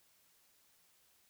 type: silence
effects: white hiss -70 dBFS RMS until 1.29 s